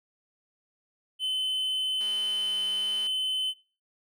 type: tone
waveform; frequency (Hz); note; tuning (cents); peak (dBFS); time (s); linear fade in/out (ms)
triangle; 3047; G7; -50; -25; 1.19-3.54; 50
type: click train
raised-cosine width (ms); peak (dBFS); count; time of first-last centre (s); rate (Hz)
0.2; -31; 220; 2.01-3.068; 207
effects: noise-tail reverb RT60 0.4 s tail -22 dB re dry

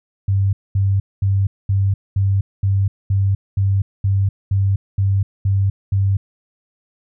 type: tone bursts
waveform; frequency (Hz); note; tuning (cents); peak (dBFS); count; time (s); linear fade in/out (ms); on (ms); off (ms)
sine; 98; G2; 0; -13; 13; 0.28-6.17; 5; 250; 220
effects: none

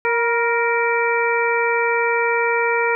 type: harmonic tone with a mistuned harmonic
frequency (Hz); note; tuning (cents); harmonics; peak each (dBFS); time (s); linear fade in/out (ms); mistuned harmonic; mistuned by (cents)
466.2; A#4; 0; 1 / 2 / 3 / 4 / 5; -20 / -22 / -24 / -25 / -23; 0.05-2.95; 0; 2; +37
effects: none

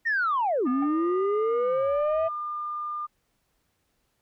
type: linear two-way sweep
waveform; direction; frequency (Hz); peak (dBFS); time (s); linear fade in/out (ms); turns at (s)
sine; down then up; 1882 to 246.9 to 660; -21; 0.05-2.29; 20; 0.68
type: tone with pitch glide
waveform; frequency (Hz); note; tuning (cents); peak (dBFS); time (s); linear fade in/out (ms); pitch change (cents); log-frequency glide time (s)
sine; 1215 to 1203.8; D#6 to D6; -42 to +42; -29; 0.65-3.07; 20; -16; 1.29-1.72
type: tone with exponential decay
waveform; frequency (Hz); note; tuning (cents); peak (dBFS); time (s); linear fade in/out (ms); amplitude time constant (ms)
sine; 782; G5; -4; -28; 0.82-0.91; 5; 18
effects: tanh soft clip ceiling -18 dBFS + pink hiss -73 dBFS RMS until 4.21 s

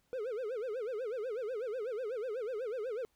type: tone with vibrato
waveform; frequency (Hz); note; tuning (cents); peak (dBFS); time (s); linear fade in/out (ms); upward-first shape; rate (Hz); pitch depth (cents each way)
triangle; 466.2; A#4; 0; -33; 0.13-3.05; 0; sine; 8.1; 220
effects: pink hiss -75 dBFS RMS until 3.15 s

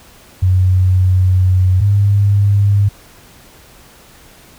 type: tone pair in turn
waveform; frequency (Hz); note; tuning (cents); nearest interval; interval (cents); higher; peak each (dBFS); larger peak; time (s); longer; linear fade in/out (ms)
sine; 92.5 / 100.97; F#2 / G#2; 0 / -48; major second; 152; second; -8; neither; 0.42-1.81 / 1.81-2.89; first; 10
effects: pink hiss -43 dBFS RMS until 4.58 s

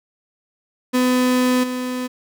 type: tone with level steps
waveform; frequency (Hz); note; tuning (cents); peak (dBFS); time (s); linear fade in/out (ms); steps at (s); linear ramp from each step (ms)
35% pulse; 251.9; B3; +34; -13 / -21; 0.93-2.08; 20; 1.63; 10
effects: none

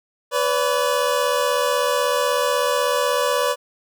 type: tone pair together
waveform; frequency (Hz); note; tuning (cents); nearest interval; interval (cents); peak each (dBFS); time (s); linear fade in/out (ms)
25% pulse; 497.2 / 573.4; B4 / D5; +12 / -42; major second; 246; -17; 0.31-3.56; 50
effects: none

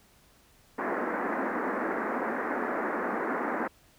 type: band-pass noise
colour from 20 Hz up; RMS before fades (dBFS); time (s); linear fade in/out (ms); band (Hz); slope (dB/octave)
pink; -31; 0.78-3.68; 10; 220 to 1900; 48
effects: pink hiss -61 dBFS RMS until 3.98 s

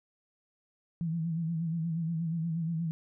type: tone with vibrato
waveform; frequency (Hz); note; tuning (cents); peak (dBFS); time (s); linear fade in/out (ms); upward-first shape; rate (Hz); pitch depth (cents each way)
sine; 164.81; E3; 0; -29; 1.01-2.91; 0; sine; 8.4; 64
effects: none

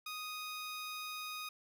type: tone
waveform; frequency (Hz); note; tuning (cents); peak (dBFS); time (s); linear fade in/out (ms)
15% pulse; 1244.5; D#6; 0; -35; 0.06-1.49; 5
effects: none

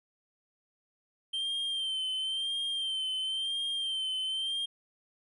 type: tone with vibrato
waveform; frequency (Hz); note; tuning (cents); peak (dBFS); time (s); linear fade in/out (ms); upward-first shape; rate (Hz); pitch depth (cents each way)
triangle; 3136; G7; 0; -29; 1.33-4.66; 10; sine; 0.97; 46
effects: resampled to 32000 Hz

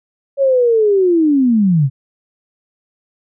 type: linear sweep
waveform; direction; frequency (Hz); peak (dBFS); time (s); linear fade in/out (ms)
sine; down; 560 to 125.4; -9; 0.37-1.9; 50
effects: none

